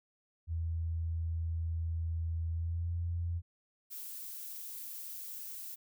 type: tone with pitch glide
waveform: sine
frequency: 82.41 to 85.46 Hz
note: E2 to F2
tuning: 0 to -37 cents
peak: -32 dBFS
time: 0.47-3.42 s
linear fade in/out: 50 ms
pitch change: +63 cents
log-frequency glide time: 2.51-2.91 s
type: noise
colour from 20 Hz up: violet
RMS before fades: -44 dBFS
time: 3.9-5.76 s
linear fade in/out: 20 ms
effects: none